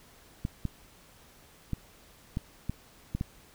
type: clicks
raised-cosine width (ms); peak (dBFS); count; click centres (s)
5; -18; 7; 0.451 / 0.653 / 1.733 / 2.371 / 2.696 / 3.15 / 3.211
effects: pink hiss -57 dBFS RMS until 3.54 s